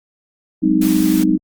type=chord; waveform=sine; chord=Ab dominant seventh; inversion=third; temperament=just; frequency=186.89 / 207.7 / 259.6 / 311.5 Hz; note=Gb3 / Ab3 / C4 / Eb4; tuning=+18 / 0 / -13 / +2 cents; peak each=-19 / -20 / -18 / -14 dBFS; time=0.62-1.38 s; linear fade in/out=20 ms
type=noise; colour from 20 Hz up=white; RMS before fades=-28 dBFS; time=0.81-1.24 s; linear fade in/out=10 ms
effects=Opus 32 kbps